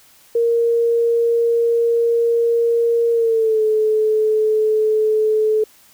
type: tone with pitch glide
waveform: sine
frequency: 466.2 to 432.5 Hz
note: A#4 to A4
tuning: 0 to -30 cents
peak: -13 dBFS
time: 0.35-5.64 s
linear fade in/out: 5 ms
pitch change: -130 cents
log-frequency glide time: 3.12-3.63 s
effects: white hiss -50 dBFS RMS until 5.93 s